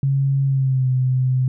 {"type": "tone with pitch glide", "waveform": "sine", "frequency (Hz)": [137.1, 128.66], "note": ["C#3", "C3"], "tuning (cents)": [-19, -29], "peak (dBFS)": -15, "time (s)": [0.03, 1.48], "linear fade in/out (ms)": 2, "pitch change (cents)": -110, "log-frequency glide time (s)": [0.45, 0.88], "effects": []}